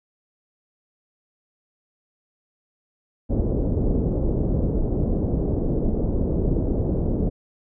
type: low-pass noise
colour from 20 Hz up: pink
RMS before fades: -22 dBFS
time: 3.29-7.3 s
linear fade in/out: 20 ms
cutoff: 490 Hz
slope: 24 dB/octave
effects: none